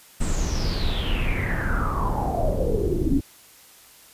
brown noise with low-pass filter sweep, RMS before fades -23 dBFS, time 0.2-3.21 s, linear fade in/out 10 ms, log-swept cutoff 8400 to 270 Hz, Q 9.6, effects white hiss -50 dBFS RMS until 4.13 s + resampled to 32000 Hz

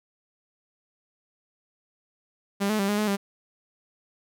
sawtooth tone with pitch steps, 199.4 / 214.8 / 197.4 / 206.8 / 212.5 / 198.9 Hz, G3 / A3 / G3 / G#3 / G#3 / G3, +30 / -41 / +12 / -7 / +40 / +25 cents, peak -19 dBFS, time 2.6-3.17 s, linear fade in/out 20 ms, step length 95 ms, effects none

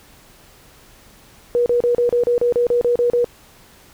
sine tone bursts, 481.7 Hz, B4, 43 cents flat, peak -13 dBFS, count 12, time 1.55-3.244 s, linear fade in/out 0 ms, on 110 ms, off 34 ms, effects pink hiss -48 dBFS RMS until 3.93 s

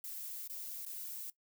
violet noise with dropouts, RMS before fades -44 dBFS, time 0.04-1.3 s, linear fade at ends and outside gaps 2 ms, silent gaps 0.476-0.497 / 0.853-0.863 s, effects noise-tail reverb RT60 0.1 s tail -18 dB re dry

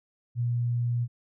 sine tone, 120 Hz, B2, 49 cents flat, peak -24 dBFS, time 0.35-1.08 s, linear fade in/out 50 ms, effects none

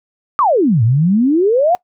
sine exponential two-way sweep, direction down then up, 1244.5 to 106.7 to 740 Hz, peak -9 dBFS, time 0.39-1.75 s, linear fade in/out 0 ms, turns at 0.83 s, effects noise-tail reverb RT60 0.1 s tail -23 dB re dry

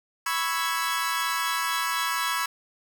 sawtooth chord, C# minor seventh, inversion third, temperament equal, 987.8 / 1108.7 / 1318.5 / 1661.2 Hz, B5 / C#6 / E6 / G#6, 0 / 0 / 0 / 0 cents, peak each -27 dBFS, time 0.26-2.46 s, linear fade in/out 5 ms, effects none

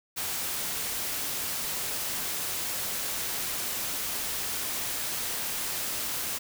white noise, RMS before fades -32 dBFS, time 0.16-6.39 s, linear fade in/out 20 ms, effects none

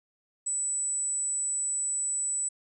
sine tone, 7950 Hz, B8, 10 cents sharp, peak -27 dBFS, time 0.46-2.49 s, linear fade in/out 10 ms, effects none

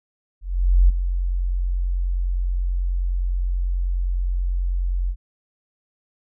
sine tone with ADSR envelope, 44.72 Hz, F1, 42 cents sharp, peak -9 dBFS, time 0.41-5.16 s, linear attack 480 ms, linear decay 14 ms, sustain -10 dB, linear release 66 ms, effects none

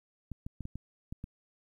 clicks, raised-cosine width 5 ms, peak -27 dBFS, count 7, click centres 0.317 / 0.465 / 0.607 / 0.654 / 0.756 / 1.125 / 1.241 s, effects 11-bit

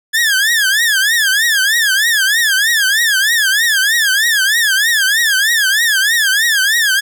sawtooth tone with vibrato, 1700 Hz, G#6, 40 cents sharp, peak -7 dBFS, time 0.13-7.01 s, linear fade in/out 20 ms, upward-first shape triangle, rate 3.2 Hz, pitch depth 220 cents each way, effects none

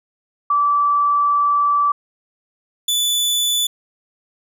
sine / sawtooth tone pair in turn, 1159 / 3479 Hz, D6 / A7, -23 / -20 cents, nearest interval octave + perfect fifth, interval 1903 cents, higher second, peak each -13 dBFS, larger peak neither, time 0.5-1.92 / 2.88-3.67 s, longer first, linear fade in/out 5 ms, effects none

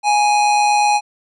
square tone with amplitude modulation, 830.6 Hz, G#5, in tune, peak -11 dBFS, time 0.03-1.01 s, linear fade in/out 50 ms, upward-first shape sine, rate 128 Hz, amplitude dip 35%, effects resampled to 22050 Hz

